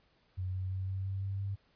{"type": "tone with pitch steps", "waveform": "sine", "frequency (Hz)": [92.5, 93.52, 94.55, 95.6, 96.65, 97.72, 98.8], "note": ["F#2", "F#2", "F#2", "G2", "G2", "G2", "G2"], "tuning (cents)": [0, 19, 38, -43, -24, -5, 14], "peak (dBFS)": -33, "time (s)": [0.37, 1.56], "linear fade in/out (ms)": 20, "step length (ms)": 170, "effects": ["pink hiss -70 dBFS RMS until 1.75 s", "resampled to 11025 Hz"]}